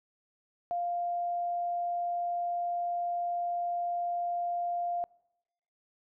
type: tone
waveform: sine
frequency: 698.5 Hz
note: F5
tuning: in tune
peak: -29 dBFS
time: 0.71-5.04 s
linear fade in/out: 0 ms
effects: noise-tail reverb RT60 0.9 s tail -26 dB re dry